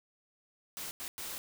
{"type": "noise bursts at uneven times", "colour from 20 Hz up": "white", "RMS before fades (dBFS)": -41, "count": 3, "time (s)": [[0.77, 0.91], [1, 1.08], [1.18, 1.38]], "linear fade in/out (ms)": 0, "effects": []}